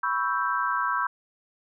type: chord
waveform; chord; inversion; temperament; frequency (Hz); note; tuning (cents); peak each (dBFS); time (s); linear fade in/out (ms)
sine; C# half-diminished seventh; third; equal; 987.8 / 1108.7 / 1318.5 / 1568; B5 / C#6 / E6 / G6; 0 / 0 / 0 / 0; -29; 0.03-1.07; 5
effects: none